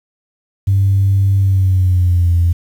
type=tone with pitch glide; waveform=sine; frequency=98 to 85.81 Hz; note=G2 to F2; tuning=0 to -30 cents; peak=-8 dBFS; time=0.67-2.53 s; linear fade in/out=10 ms; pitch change=-230 cents; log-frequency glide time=1.38-2.34 s; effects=tanh soft clip ceiling -5 dBFS + 7-bit